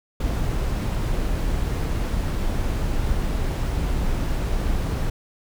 brown noise, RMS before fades -23 dBFS, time 0.2-5.1 s, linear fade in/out 5 ms, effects none

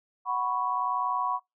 sine chord, F# suspended fourth, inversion none, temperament equal, 740 / 987.8 / 1108.7 Hz, F#5 / B5 / C#6, 0 / 0 / 0 cents, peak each -33 / -29 / -29 dBFS, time 0.25-1.4 s, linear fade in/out 50 ms, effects noise-tail reverb RT60 0.2 s tail -26 dB re dry

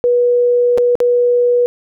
sine tone with dropouts, 486.3 Hz, B4, 27 cents flat, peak -9 dBFS, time 0.04-1.66 s, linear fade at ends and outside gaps 0 ms, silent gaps 0.776-0.782 / 0.954-1.003 s, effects none

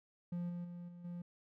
triangle tone with level steps, 174.61 Hz, F3, in tune, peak -35 / -38 / -43 / -48 / -40 dBFS, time 0.32-1.22 s, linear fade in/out 5 ms, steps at 0.49 / 0.64 / 0.88 / 1.04 s, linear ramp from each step 10 ms, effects none

